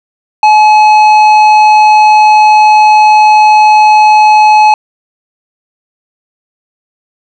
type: tone with tanh clipping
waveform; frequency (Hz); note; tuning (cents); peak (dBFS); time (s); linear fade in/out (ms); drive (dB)
triangle; 853; G#5; +46; -3; 0.43-4.74; 2; 14
effects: none

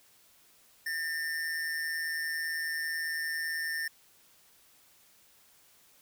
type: tone with amplitude modulation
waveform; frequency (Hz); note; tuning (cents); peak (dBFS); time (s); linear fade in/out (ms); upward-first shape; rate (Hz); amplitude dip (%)
square; 1805; A6; +44; -30; 0.86-3.88; 5; sine; 158; 50
effects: white hiss -62 dBFS RMS until 6.01 s

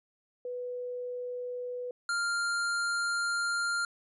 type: tone pair in turn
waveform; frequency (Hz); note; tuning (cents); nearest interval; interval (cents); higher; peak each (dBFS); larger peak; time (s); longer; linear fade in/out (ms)
sine / square; 493.9 / 1397; B4 / F6; 0 / 0; octave + tritone; 1800; second; -34 / -29; second; 0.45-1.91 / 2.09-3.85; second; 2
effects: resampled to 24000 Hz

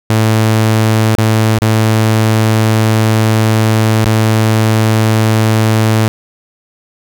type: tone with dropouts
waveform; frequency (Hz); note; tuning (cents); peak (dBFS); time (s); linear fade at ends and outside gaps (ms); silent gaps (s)
sawtooth; 110; A2; 0; -4; 0.1-6.08; 0; 1.151-1.182 / 1.586-1.619 / 4.045-4.059
effects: none

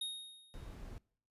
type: tone with exponential decay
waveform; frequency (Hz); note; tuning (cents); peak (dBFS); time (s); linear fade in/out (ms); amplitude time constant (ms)
square; 3729; A#7; 0; -36; 0.01-0.75; 5; 160
type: noise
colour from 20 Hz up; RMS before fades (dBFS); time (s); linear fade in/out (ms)
brown; -48; 0.54-0.98; 0
effects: noise-tail reverb RT60 0.6 s tail -24 dB re dry + resampled to 32000 Hz

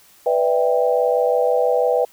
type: chord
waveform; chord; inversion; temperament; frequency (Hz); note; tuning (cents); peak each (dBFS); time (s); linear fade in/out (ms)
sine; E minor seventh; second; just; 494.4 / 593.3 / 659.3 / 791.1; B4 / D5 / E5 / G5; +2 / +18 / 0 / +16; -17 / -22 / -22 / -23; 0.26-2.05; 5
effects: white hiss -51 dBFS RMS until 2.12 s

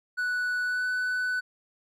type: tone with pitch glide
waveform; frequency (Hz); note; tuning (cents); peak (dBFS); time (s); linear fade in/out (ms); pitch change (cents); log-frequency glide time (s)
triangle; 1480 to 1496.3; F#6 to F#6; 0 to +19; -24; 0.17-1.41; 20; +19; 0.64-0.86
effects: none

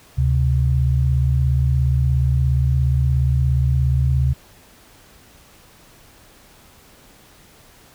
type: tone pair together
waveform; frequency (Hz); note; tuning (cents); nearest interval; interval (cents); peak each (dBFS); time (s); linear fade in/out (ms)
sine; 72.96 / 130; D2 / C3; -11 / -11; minor seventh; 1000; -17; 0.17-4.34; 20
effects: pink hiss -49 dBFS RMS until 7.94 s

